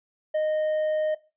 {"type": "tone", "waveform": "triangle", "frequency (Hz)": 618, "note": "D#5", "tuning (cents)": -12, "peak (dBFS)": -20, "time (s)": [0.34, 1.15], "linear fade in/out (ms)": 10, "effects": ["noise-tail reverb RT60 0.3 s tail -19 dB re dry", "resampled to 8000 Hz"]}